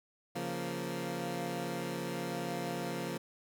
15% pulse chord, Bb minor, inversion first, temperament equal, 138.59 / 174.61 / 233.1 Hz, Db3 / F3 / Bb3, 0 / 0 / 0 cents, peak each -35 / -32 / -34 dBFS, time 0.35-3.18 s, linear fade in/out 10 ms, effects none

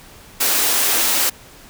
white high-pass noise, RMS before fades -17 dBFS, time 0.4-1.3 s, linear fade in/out 10 ms, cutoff 230 Hz, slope 48 dB/octave, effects pink hiss -43 dBFS RMS until 1.69 s

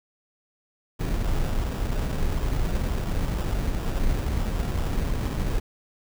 brown noise with sample-and-hold, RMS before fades -25 dBFS, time 0.99-5.6 s, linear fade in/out 10 ms, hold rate 2100 Hz, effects none

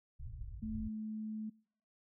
pink low-pass noise, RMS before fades -45 dBFS, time 0.19-0.89 s, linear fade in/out 10 ms, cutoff 120 Hz, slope 48 dB/octave
sine tone with pitch glide, 218.5 to 216.6 Hz, A3 to A3, -12 to -27 cents, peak -38 dBFS, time 0.62-1.5 s, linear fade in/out 10 ms, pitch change -15 cents, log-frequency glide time 0.74-0.94 s
effects noise-tail reverb RT60 0.6 s tail -26 dB re dry

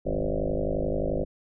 sine tone with frequency modulation, 271.2 Hz, C#4, 38 cents flat, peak -24 dBFS, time 0.05-1.25 s, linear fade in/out 20 ms, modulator 51.5 Hz, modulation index 6.6, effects none

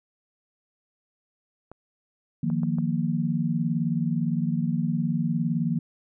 clicks, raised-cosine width 1 ms, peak -28 dBFS, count 4, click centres 1.716 / 2.501 / 2.633 / 2.785 s
sine chord, Eb suspended second, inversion none, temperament just, 155.56 / 175.01 / 233.3 Hz, Eb3 / F3 / Bb3, 0 / +4 / +2 cents, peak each -27 dBFS, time 2.43-5.79 s, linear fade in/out 5 ms
effects none

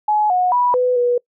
sine tone with pitch steps, 846 / 728 / 980 / 499.5 / 486.6 Hz, G#5 / F#5 / B5 / B4 / B4, +32 / -28 / -14 / +20 / -26 cents, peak -13 dBFS, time 0.08-1.18 s, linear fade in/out 5 ms, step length 220 ms, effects noise-tail reverb RT60 0.1 s tail -25 dB re dry

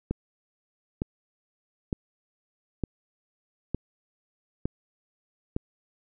click train, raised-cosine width 3 ms, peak -14 dBFS, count 7, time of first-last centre 0.11-5.565 s, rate 1.1 Hz, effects none

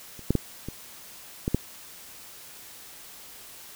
clicks, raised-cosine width 3 ms, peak -30 / -8 / -9 / -20 / -12 / -8 dBFS, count 6, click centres 0.193 / 0.306 / 0.353 / 0.686 / 1.479 / 1.546 s, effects white hiss -46 dBFS RMS until 3.75 s

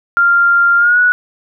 sine tone with pitch glide, 1393 to 1468.2 Hz, F6 to F#6, -5 to -14 cents, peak -7 dBFS, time 0.17-1.12 s, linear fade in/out 0 ms, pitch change +91 cents, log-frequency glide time 0.77-0.99 s, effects none

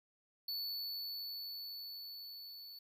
square tone with level ramp, 4454 Hz, C#8, 7 cents sharp, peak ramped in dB -38 to -50 dBFS, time 0.48-2.79 s, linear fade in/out 5 ms, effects 12-bit

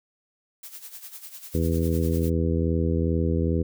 blue noise with tremolo, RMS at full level -39 dBFS, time 0.63-2.3 s, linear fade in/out 5 ms, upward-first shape sine, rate 10 Hz, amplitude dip 70%
harmonic tone, 82.41 Hz, E2, in tune, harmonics 1 / 2 / 3 / 4 / 5 / 6, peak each -24 / -27 / -29 / -30 / -31 / -32 dBFS, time 1.54-3.63 s, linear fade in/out 10 ms
effects none

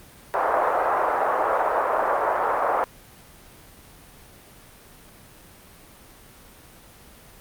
pink band-pass noise, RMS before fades -22 dBFS, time 0.34-2.84 s, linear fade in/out 0 ms, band 540 to 1300 Hz, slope 24 dB/octave, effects pink hiss -48 dBFS RMS until 7.4 s + Opus 32 kbps

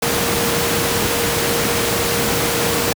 sine tone in noise, 469.3 Hz, A#4, 12 cents sharp, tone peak -23 dBFS, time 0.02-2.93 s, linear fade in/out 5 ms, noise pink, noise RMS -18 dBFS, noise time 0.02-2.93 s, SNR -8 dB, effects high-pass 100 Hz 12 dB/octave

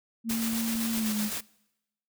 sine tone with pitch glide, 227.4 to 210.9 Hz, A#3 to G#3, -43 to +27 cents, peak -27 dBFS, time 0.24-1.31 s, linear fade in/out 50 ms, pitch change -130 cents, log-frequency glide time 0.93-1.15 s
white noise with tremolo, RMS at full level -33 dBFS, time 0.29-1.41 s, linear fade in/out 10 ms, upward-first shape square, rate 7.8 Hz, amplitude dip 30%
click train, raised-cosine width 3 ms, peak -32 dBFS, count 4, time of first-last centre 0.31-0.977 s, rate 4.5 Hz
effects noise-tail reverb RT60 0.9 s tail -23 dB re dry

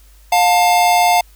square tone pair together, 709 / 887.9 Hz, F5 / A5, +26 / +15 cents, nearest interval major third, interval 389 cents, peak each -12 / -16 dBFS, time 0.32-1.21 s, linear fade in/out 5 ms, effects added 50 Hz sine -43 dBFS peak until 1.35 s + white hiss -52 dBFS RMS until 1.35 s

